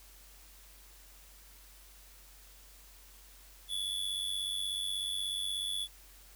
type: tone with amplitude modulation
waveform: square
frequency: 3428 Hz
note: A7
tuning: 46 cents flat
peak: -31 dBFS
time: 3.68-5.88 s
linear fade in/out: 50 ms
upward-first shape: sine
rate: 96.5 Hz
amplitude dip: 65%
effects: added 47 Hz sine -57 dBFS peak until 6.35 s + white hiss -58 dBFS RMS until 6.35 s